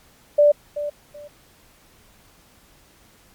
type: tone with echo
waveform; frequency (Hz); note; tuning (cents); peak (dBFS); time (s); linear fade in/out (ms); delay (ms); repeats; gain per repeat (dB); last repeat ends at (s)
sine; 587; D5; -1; -10; 0.38-0.52; 10; 380; 2; -13; 1.28
effects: pink hiss -54 dBFS RMS until 3.34 s + MP3 96 kbps